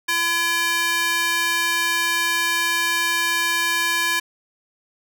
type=tone with high-pass filter; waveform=square; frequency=338.7 Hz; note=E4; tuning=47 cents sharp; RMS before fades=-21 dBFS; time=0.08-4.2 s; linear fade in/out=10 ms; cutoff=1600 Hz; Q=1.4; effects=none